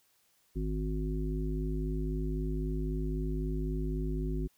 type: harmonic tone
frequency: 51.91 Hz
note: G#1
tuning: in tune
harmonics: 1 / 3 / 5 / 7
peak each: -32 / -37 / -39 / -40 dBFS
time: 0.55-4.48 s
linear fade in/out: 20 ms
effects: white hiss -70 dBFS RMS until 4.57 s